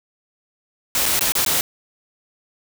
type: noise with dropouts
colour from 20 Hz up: white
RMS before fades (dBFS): -19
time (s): 0.95-1.61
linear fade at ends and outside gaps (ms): 1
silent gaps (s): 1.057-1.061 / 1.193-1.209 / 1.321-1.352 / 1.449-1.462
effects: none